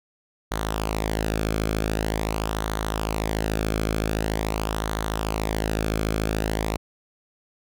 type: tone with flanger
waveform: sawtooth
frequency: 53.7 Hz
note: A1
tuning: 41 cents flat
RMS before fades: -26 dBFS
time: 0.51-6.77 s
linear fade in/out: 10 ms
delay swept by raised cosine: 0.39 to 1.07 ms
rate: 0.45 Hz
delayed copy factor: -0.6
effects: none